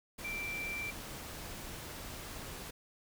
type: tone in noise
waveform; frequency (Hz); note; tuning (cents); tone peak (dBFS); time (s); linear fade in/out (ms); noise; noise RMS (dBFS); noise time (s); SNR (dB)
sine; 2349; D7; 0; -37; 0.24-0.91; 10; pink; -45; 0.18-2.71; +5
effects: none